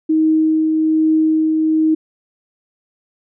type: tone with tremolo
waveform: sine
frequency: 315.1 Hz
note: D#4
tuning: 22 cents sharp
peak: -10 dBFS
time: 0.09-1.95 s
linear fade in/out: 10 ms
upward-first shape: triangle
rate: 1.2 Hz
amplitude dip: 30%
effects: none